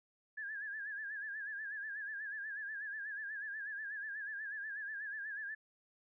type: tone with vibrato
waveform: sine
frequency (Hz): 1679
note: G#6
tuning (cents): +18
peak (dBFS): -40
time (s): 0.37-5.55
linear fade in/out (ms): 10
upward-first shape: sine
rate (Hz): 8.2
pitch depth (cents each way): 90
effects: none